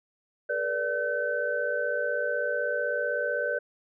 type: tone cluster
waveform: sine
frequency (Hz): 427.4 / 483.3 / 583 / 1527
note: G#4 / B4 / D5 / G6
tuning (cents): +50 / -38 / -13 / -46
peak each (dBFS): -38 / -31 / -30 / -30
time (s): 0.49-3.59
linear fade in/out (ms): 10
effects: none